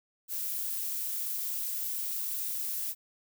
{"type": "noise", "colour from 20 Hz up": "violet", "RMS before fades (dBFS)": -34, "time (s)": [0.28, 2.95], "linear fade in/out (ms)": 50, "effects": []}